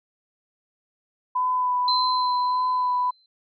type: tone with vibrato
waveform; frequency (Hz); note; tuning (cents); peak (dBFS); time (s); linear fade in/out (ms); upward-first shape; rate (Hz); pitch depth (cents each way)
sine; 1000; B5; +21; -20; 1.35-3.11; 10; sine; 1.7; 15
type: tone with exponential decay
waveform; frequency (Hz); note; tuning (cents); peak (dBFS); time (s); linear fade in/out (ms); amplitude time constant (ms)
sine; 4082; C8; -44; -20; 1.88-3.26; 2; 300
effects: none